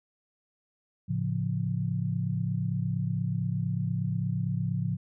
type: chord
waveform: sine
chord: A augmented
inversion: none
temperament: equal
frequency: 110 / 138.59 / 174.61 Hz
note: A2 / C#3 / E#3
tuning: 0 / 0 / 0 cents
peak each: -31 dBFS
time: 1.08-4.97 s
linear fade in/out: 20 ms
effects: none